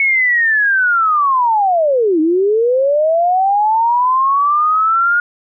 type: linear two-way sweep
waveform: sine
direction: down then up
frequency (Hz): 2216 to 304.6 to 1435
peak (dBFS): -10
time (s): 0-5.2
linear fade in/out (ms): 2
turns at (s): 2.2
effects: none